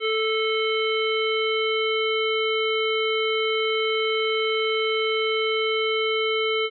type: harmonic tone with a mistuned harmonic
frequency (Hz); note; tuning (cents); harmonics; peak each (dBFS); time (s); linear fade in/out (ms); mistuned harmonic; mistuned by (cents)
440; A4; 0; 1 / 3 / 5 / 7 / 9; -23 / -30 / -28 / -28 / -38; 0-6.7; 50; 5; -16
effects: none